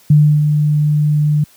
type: tone with ADSR envelope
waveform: sine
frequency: 149.6 Hz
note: D3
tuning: 32 cents sharp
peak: -4 dBFS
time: 0.1-1.44 s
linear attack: 4 ms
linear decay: 310 ms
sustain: -6 dB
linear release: 6 ms
effects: white hiss -48 dBFS RMS until 1.56 s + high-pass 60 Hz 12 dB/octave